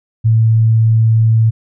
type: tone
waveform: sine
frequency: 112.1 Hz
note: A2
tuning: 33 cents sharp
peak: -7 dBFS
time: 0.24-1.51 s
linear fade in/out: 20 ms
effects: none